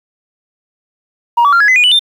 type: tone with pitch steps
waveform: sine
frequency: 946 / 1144.7 / 1385 / 1675.9 / 2028 / 2454 / 2969 / 3592 Hz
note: A#5 / D6 / F6 / G#6 / B6 / D#7 / F#7 / A7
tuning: +25 / -45 / -15 / +15 / +45 / -25 / +5 / +35 cents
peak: -4 dBFS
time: 1.37-1.994 s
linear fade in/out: 10 ms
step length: 78 ms
effects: tanh soft clip ceiling -4 dBFS + 7-bit